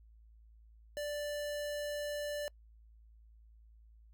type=tone; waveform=square; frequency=587.3 Hz; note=D5; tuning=in tune; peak=-37 dBFS; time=0.97-2.48 s; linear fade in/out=0 ms; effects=noise-tail reverb RT60 0.1 s tail -26 dB re dry + added 55 Hz sine -57 dBFS peak until 4.13 s